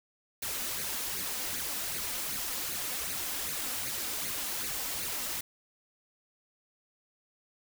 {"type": "noise with flanger", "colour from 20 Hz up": "white", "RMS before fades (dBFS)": -35, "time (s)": [0.42, 5.41], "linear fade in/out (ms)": 5, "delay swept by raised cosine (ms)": [0.45, 4.05], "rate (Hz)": 2.6, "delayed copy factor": 0.6, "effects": []}